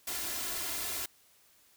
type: noise with comb filter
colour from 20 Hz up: white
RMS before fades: -36 dBFS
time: 0.07-1.06 s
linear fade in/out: 5 ms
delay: 2.9 ms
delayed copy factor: +0.6
effects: white hiss -64 dBFS RMS until 1.76 s